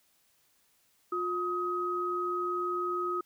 sine tone pair together, 356 / 1262.4 Hz, F4 / D#6, +33 / +25 cents, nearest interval octave + minor seventh, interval 2192 cents, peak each -33 / -31 dBFS, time 1.12-3.21 s, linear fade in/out 5 ms, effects white hiss -69 dBFS RMS until 3.25 s

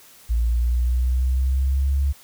sine linear sweep, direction up, 56.9 to 70.2 Hz, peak -17 dBFS, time 0.29-2.13 s, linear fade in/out 20 ms, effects white hiss -49 dBFS RMS until 2.23 s

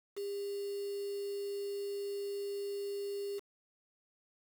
sine tone with quantisation, 401.9 Hz, G4, 43 cents sharp, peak -36 dBFS, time 0.16-3.4 s, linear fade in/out 20 ms, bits 8, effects none

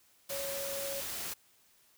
sine tone in noise, 554.4 Hz, C#5, in tune, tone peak -38 dBFS, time 0.3-1.01 s, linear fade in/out 10 ms, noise white, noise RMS -39 dBFS, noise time 0.29-1.34 s, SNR -2 dB, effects white hiss -66 dBFS RMS until 1.97 s

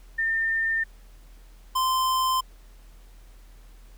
sine / square tone pair in turn, 1807 / 1037.4 Hz, A6 / C6, +46 / -15 cents, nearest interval minor seventh, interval 961 cents, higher first, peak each -22 dBFS, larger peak neither, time 0.18-0.84 / 1.75-2.41 s, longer neither, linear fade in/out 10 ms, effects added 40 Hz sine -46 dBFS peak until 3.97 s + pink hiss -59 dBFS RMS until 3.97 s

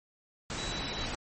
sine tone in noise, 3923 Hz, B7, 12 cents flat, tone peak -39 dBFS, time 0.58-1.06 s, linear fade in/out 2 ms, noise pink, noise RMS -36 dBFS, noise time 0.5-1.15 s, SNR -6 dB, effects MP3 32 kbps

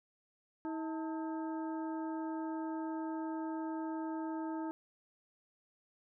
harmonic tone with a mistuned harmonic, 320 Hz, D#4, 49 cents sharp, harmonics 1 / 2 / 3 / 4 / 5, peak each -37 / -48 / -44 / -53 / -56 dBFS, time 0.65-4.71 s, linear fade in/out 0 ms, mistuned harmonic 3, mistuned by -120 cents, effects none

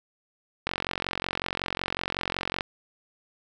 click train, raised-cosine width 0.3 ms, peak -11 dBFS, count 89, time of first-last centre 0.67-2.608 s, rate 45.4 Hz, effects none

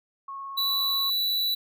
sine tone with vibrato, 1096 Hz, C#6, 20 cents flat, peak -34 dBFS, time 0.28-1.1 s, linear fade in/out 5 ms, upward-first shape sine, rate 18 Hz, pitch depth 11 cents each way
square tone, 3951 Hz, B7, in tune, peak -24 dBFS, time 0.57-1.55 s, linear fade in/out 10 ms
effects none

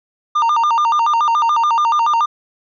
triangle tone with vibrato, 1053 Hz, C6, 11 cents sharp, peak -10 dBFS, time 0.35-2.26 s, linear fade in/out 10 ms, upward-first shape square, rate 7 Hz, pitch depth 230 cents each way, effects resampled to 16000 Hz

